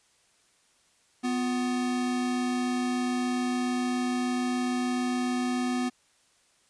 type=tone pair together; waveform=square; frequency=248.8 / 355.7 Hz; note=B3 / F4; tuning=+13 / +32 cents; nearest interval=tritone; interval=619 cents; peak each=-27 / -38 dBFS; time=1.23-5.9 s; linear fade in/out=20 ms; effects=white hiss -65 dBFS RMS until 6.69 s + resampled to 22050 Hz